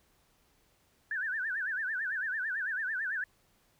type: tone with vibrato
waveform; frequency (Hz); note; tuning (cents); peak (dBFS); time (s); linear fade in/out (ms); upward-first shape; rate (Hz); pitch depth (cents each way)
sine; 1634; G#6; -29; -31; 1.11-3.24; 2; sine; 9; 180
effects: pink hiss -69 dBFS RMS until 3.79 s